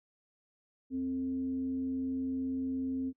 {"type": "tone with frequency modulation", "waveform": "sine", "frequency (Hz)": 262.6, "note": "C4", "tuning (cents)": 6, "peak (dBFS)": -31, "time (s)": [0.9, 3.13], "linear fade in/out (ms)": 50, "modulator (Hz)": 183, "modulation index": 0.26, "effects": ["noise-tail reverb RT60 0.1 s tail -24 dB re dry", "high-pass 80 Hz 12 dB/octave"]}